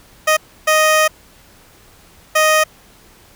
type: tone bursts at uneven times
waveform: 15% pulse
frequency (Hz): 622.3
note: D#5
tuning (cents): 0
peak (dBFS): -4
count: 3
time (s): 0.27-0.37 / 0.67-1.08 / 2.35-2.64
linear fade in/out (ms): 10
effects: pink hiss -47 dBFS RMS until 3.35 s